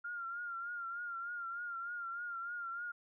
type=tone with vibrato; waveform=sine; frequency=1396.9 Hz; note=F6; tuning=in tune; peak=-39 dBFS; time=0.04-2.92 s; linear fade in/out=10 ms; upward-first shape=triangle; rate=3.3 Hz; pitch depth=62 cents each way; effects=none